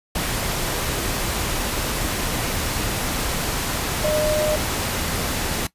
sine tone in noise, 610 Hz, D#5, 34 cents flat, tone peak -19 dBFS, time 4.04-4.56 s, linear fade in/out 5 ms, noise pink, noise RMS -24 dBFS, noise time 0.15-5.67 s, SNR +2 dB, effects noise-tail reverb RT60 0.1 s tail -18 dB re dry + resampled to 32000 Hz

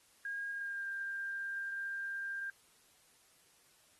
sine tone with pitch glide, 1627 to 1592.6 Hz, G#6 to G6, -36 to +27 cents, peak -37 dBFS, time 0.25-2.5 s, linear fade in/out 2 ms, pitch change -37 cents, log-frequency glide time 0.52-0.88 s, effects white hiss -67 dBFS RMS until 3.99 s + AAC 32 kbps

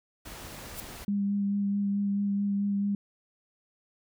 pink noise, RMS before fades -43 dBFS, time 0.25-1.05 s, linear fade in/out 10 ms
blue noise with exponential growth, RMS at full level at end -34 dBFS, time 0.69-0.8 s, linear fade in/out 0 ms, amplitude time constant 22 ms
sine tone with vibrato, 201 Hz, G3, 44 cents sharp, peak -25 dBFS, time 1.08-2.95 s, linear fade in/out 2 ms, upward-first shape sine, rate 4.6 Hz, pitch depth 14 cents each way
effects none

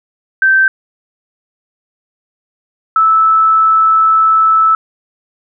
sine tone pair in turn, 1555 / 1310.7 Hz, G6 / E6, -14 / -10 cents, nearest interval minor third, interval 296 cents, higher first, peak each -6 dBFS, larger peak neither, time 0.42-0.68 / 2.96-4.75 s, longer second, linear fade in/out 2 ms, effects none

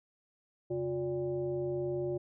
sine tone with frequency modulation, 357.9 Hz, F4, 42 cents sharp, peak -31 dBFS, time 0.7-2.18 s, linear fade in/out 10 ms, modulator 222 Hz, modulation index 0.82, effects none

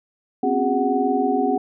sine tone cluster, 251.1 / 271.8 / 361.3 / 408.1 / 743 Hz, B3 / C#4 / F#4 / G#4 / F#5, +29 / -34 / -41 / -30 / +7 cents, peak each -25 / -23 / -28 / -23 / -22 dBFS, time 0.43-1.58 s, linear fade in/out 5 ms, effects none

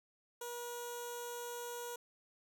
10% pulse tone with notch filter, 480 Hz, B4, 49 cents flat, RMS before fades -44 dBFS, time 0.41-1.96 s, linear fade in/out 5 ms, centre 2100 Hz, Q 0.53, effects none

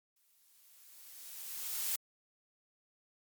blue noise with exponential growth, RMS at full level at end -33 dBFS, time 0.16-1.96 s, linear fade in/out 5 ms, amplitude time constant 390 ms, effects MP3 96 kbps

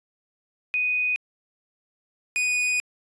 sine / 45% pulse tone pair in turn, 2489 / 2476 Hz, D#7 / D#7, 0 / -9 cents, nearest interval unison, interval 9 cents, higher first, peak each -21 dBFS, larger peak neither, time 0.74-1.16 / 2.36-2.8 s, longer second, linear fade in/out 0 ms, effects resampled to 22050 Hz

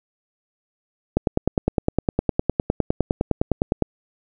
click train, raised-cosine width 2 ms, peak -4 dBFS, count 27, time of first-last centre 1.17-3.823 s, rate 9.8 Hz, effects none

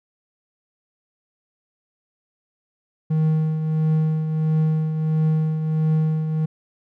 triangle tone with tremolo, 157 Hz, D#3, 16 cents sharp, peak -13 dBFS, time 3.1-6.46 s, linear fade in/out 10 ms, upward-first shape triangle, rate 1.5 Hz, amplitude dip 55%, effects none

